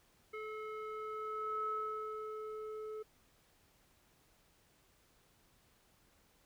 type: tone with low-pass filter sweep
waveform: square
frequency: 432.1 Hz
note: A4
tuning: 31 cents flat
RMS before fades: -42 dBFS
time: 0.33-3.03 s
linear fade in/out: 10 ms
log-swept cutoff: 1900 to 880 Hz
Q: 7.9
effects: pink hiss -70 dBFS RMS until 6.45 s